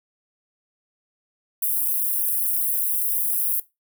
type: high-pass noise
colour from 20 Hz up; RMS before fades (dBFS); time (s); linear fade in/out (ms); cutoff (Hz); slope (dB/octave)
white; -23; 1.62-3.6; 5; 9900; 48
effects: noise-tail reverb RT60 0.2 s tail -17 dB re dry